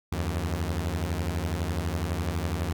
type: beating tone pair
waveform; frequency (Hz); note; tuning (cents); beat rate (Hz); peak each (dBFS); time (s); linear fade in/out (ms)
sawtooth; 77.78 / 89.78; D#2 / F2; 0 / +48; 12; -26; 0.12-2.73; 5
effects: none